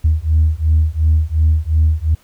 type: beating tone pair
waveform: sine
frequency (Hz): 77.2 / 80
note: D#2 / D#2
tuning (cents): -13 / +49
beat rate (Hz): 2.8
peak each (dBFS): -13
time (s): 0.04-2.15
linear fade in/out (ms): 10
effects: tanh soft clip ceiling -5 dBFS + pink hiss -52 dBFS RMS until 2.23 s